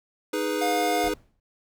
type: chord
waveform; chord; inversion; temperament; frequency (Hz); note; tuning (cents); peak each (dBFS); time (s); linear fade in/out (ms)
square; G# minor; second; equal; 311.1 / 415.3 / 493.9; D#4 / G#4 / B4; 0 / 0 / 0; -30; 0.33-1.14; 5
type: tone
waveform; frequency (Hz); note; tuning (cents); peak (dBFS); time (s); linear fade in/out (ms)
square; 712; F5; +33; -25; 0.61-1.09; 10
type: noise with exponential decay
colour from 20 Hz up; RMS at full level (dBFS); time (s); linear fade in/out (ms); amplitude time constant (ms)
brown; -35; 1.04-1.4; 2; 78
effects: none